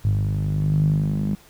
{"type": "tone with band-pass filter sweep", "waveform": "sawtooth", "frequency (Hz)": 50.7, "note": "G#1", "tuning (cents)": -41, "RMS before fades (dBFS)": -21, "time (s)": [0.04, 1.35], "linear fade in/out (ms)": 0, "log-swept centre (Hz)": [110, 190], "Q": 7.8, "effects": ["pink hiss -51 dBFS RMS until 1.49 s"]}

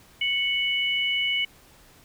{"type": "tone pair together", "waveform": "sine", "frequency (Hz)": [2217, 2959], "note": ["C#7", "F#7"], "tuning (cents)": [0, -1], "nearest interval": "perfect fourth", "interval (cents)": 499, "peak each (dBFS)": -25, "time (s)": [0.21, 1.45], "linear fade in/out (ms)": 5, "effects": ["pink hiss -54 dBFS RMS until 2.04 s"]}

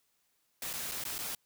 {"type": "noise with dropouts", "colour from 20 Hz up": "white", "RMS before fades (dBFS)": -38, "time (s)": [0.62, 1.35], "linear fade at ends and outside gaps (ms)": 2, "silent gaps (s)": [[0.731, 0.736], [0.914, 0.918], [1.039, 1.051], [1.182, 1.188]], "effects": ["white hiss -75 dBFS RMS until 1.45 s"]}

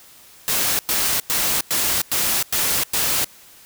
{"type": "noise bursts", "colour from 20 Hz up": "white", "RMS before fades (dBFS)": -20, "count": 7, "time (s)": [0.48, 3.244], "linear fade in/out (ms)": 0, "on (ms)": 310, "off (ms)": 99, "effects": ["white hiss -47 dBFS RMS until 3.65 s"]}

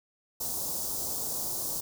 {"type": "band-stop noise", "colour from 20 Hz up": "white", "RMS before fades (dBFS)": -33, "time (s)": [0.4, 1.81], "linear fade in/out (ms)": 10, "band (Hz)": [940, 5000], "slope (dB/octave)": 24, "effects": []}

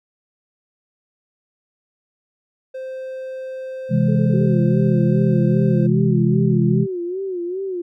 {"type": "tone", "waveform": "triangle", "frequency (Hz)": 522, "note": "C5", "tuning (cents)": -4, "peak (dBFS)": -25, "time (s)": [2.74, 5.87], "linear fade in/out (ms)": 10}
{"type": "chord", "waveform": "sine", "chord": "C augmented", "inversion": "none", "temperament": "equal", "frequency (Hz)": [130.81, 164.81, 207.7], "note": ["C3", "E3", "G#3"], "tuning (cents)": [0, 0, 0], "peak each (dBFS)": -18, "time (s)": [3.89, 6.87], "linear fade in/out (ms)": 50}
{"type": "tone bursts", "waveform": "sine", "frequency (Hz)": 434.7, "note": "A4", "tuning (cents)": -21, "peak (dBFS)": -27, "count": 4, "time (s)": [4.08, 4.474], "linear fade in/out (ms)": 5, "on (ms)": 76, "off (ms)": 30}
{"type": "tone with vibrato", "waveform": "sine", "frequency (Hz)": 366.6, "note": "F#4", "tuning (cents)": -16, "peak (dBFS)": -22, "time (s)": [4.33, 7.82], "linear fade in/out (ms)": 10, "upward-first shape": "sine", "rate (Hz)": 2.5, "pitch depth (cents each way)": 110}
{"effects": []}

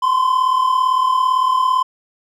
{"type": "tone pair together", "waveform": "triangle", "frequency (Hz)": [1023.2, 1061], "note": ["C6", "C6"], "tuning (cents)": [-39, 24], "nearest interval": "minor second", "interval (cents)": 63, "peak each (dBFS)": [-12, -18], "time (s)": [0.02, 1.83], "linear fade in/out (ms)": 10, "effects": []}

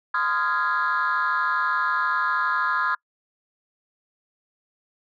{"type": "chord", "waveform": "sine", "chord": "F minor seventh", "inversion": "second", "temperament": "equal with one note detuned", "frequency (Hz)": [1027.3, 1244.5, 1396.9, 1661.2], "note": ["C6", "Eb6", "F6", "Ab6"], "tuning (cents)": [-32, 0, 0, 0], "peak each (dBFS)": -25, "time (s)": [0.14, 2.95], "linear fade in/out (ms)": 5, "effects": ["noise-tail reverb RT60 0.1 s tail -26 dB re dry", "tanh soft clip ceiling -15 dBFS"]}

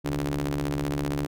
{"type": "ring-modulated tone", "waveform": "sawtooth", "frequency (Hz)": 70.8, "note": "C#2", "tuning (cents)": 37, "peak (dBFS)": -19, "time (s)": [0.04, 1.27], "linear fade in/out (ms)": 20, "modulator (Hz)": 220, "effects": []}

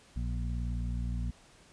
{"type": "harmonic tone with a mistuned harmonic", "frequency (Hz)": 59, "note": "A#1", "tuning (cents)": 22, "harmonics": [1, 2, 3, 4], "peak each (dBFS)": [-32, -38, -42, -44], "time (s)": [0.16, 1.31], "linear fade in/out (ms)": 5, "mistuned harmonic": 4, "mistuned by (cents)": 17, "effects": ["pink hiss -59 dBFS RMS until 1.72 s", "resampled to 22050 Hz"]}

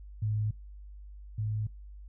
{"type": "tone pair in turn", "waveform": "sine", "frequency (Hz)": [107, 107.4], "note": ["A2", "A2"], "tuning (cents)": [-48, -41], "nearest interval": "unison", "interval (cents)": 7, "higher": "second", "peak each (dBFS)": [-27, -29], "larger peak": "first", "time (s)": [[0.22, 0.51], [1.38, 1.67]], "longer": "neither", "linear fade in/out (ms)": 5, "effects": ["noise-tail reverb RT60 0.2 s tail -26 dB re dry", "added 50 Hz sine -44 dBFS peak until 2.08 s"]}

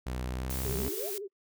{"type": "tone with pitch glide", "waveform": "sawtooth", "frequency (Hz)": [62.8, 65.13], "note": ["B1", "C2"], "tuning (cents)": [30, -7], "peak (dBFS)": -29, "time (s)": [0.06, 0.89], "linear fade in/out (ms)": 10, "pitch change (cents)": 63, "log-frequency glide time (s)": [0.35, 0.54]}
{"type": "noise", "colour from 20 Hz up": "blue", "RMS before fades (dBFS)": -38, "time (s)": [0.5, 1.18], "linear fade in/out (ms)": 2}
{"type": "exponential sweep", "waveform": "sine", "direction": "up", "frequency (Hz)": [83, 795], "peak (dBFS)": -37, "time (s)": [0.61, 1.11], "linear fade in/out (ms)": 50}
{"type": "tone with vibrato", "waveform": "sine", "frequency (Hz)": 403.3, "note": "G4", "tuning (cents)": 49, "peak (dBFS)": -36, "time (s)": [0.64, 1.28], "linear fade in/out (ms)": 20, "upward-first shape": "sine", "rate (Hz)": 14, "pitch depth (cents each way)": 92}
{"effects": ["noise-tail reverb RT60 0.1 s tail -26 dB re dry"]}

